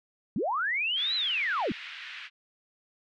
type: linear two-way sweep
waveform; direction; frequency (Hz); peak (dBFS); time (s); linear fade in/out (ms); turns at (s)
sine; up then down; 154 to 4086 to 154; -26; 0.36-1.72; 2; 1.15
type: band-pass noise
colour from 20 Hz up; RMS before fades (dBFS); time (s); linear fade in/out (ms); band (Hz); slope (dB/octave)
pink; -42; 0.95-2.3; 50; 1700 to 3300; 24
effects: none